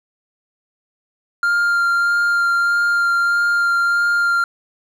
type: tone with vibrato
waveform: triangle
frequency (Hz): 1396.9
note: F6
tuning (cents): 0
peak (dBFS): -12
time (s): 1.43-4.44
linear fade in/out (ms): 2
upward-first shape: sine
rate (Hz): 1.6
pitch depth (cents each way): 10
effects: none